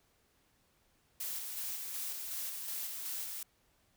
blue noise with tremolo, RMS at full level -39 dBFS, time 1.2-3.43 s, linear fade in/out 5 ms, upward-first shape square, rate 2.7 Hz, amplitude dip 30%, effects pink hiss -72 dBFS RMS until 3.96 s

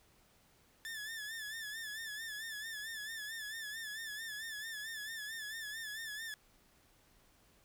sawtooth tone with vibrato, 1752 Hz, A6, 8 cents flat, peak -38 dBFS, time 0.85-6.34 s, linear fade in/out 0 ms, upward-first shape sine, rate 4.5 Hz, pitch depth 75 cents each way, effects pink hiss -68 dBFS RMS until 7.64 s

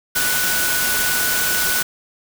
sine tone in noise, 1480 Hz, F#6, in tune, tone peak -22 dBFS, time 0.15-1.83 s, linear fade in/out 10 ms, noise white, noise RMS -20 dBFS, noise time 0.15-1.83 s, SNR -5 dB, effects none

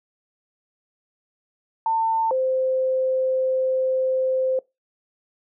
sine tone pair in turn, 898 / 520.2 Hz, A5 / C5, +35 / -10 cents, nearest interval major sixth, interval 945 cents, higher first, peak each -18 / -19 dBFS, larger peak first, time 1.86-2.31 / 2.31-4.59 s, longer second, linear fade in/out 2 ms, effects noise-tail reverb RT60 0.2 s tail -22 dB re dry

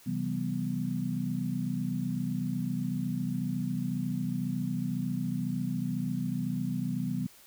sine chord, C major seventh, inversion none, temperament equal with one note detuned, 130.81 / 164.81 / 192.74 / 246.9 Hz, C3 / E3 / G3 / B3, 0 / 0 / -29 / 0 cents, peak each -36 / -35 / -34 / -34 dBFS, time 0.06-7.27 s, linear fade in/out 10 ms, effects white hiss -56 dBFS RMS until 7.46 s

